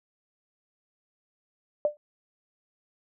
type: tone with exponential decay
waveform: sine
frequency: 594 Hz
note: D5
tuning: 20 cents sharp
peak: -17 dBFS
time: 1.85-1.97 s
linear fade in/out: 1 ms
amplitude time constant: 24 ms
effects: none